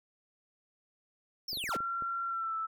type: linear sweep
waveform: square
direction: down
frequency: 5588 to 82.41 Hz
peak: -35 dBFS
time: 1.48-1.77 s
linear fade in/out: 5 ms
type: clicks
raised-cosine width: 2 ms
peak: -34 dBFS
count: 6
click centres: 1.531 / 1.573 / 1.64 / 1.691 / 1.805 / 2.023 s
type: tone with pitch glide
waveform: sine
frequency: 1368 to 1318.4 Hz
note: F6 to E6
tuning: -36 to 0 cents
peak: -32 dBFS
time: 1.69-2.67 s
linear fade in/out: 20 ms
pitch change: -64 cents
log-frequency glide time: 2.27-2.56 s
effects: none